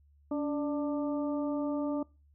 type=harmonic tone with a mistuned harmonic; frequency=296.3 Hz; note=D4; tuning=15 cents sharp; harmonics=1 / 2 / 3 / 4; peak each=-30 / -36 / -44 / -45 dBFS; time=0.31-2.03 s; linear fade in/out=5 ms; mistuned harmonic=1; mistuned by=-54 cents; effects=noise-tail reverb RT60 0.3 s tail -23 dB re dry + added 72 Hz sine -60 dBFS peak until 2.34 s